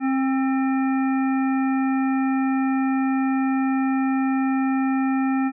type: harmonic tone with a mistuned harmonic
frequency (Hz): 266.1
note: C4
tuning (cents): +29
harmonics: 1 / 3 / 5 / 7 / 9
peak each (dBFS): -19 / -29 / -33 / -36 / -38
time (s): 0-5.52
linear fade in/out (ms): 50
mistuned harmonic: 7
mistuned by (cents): -41
effects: none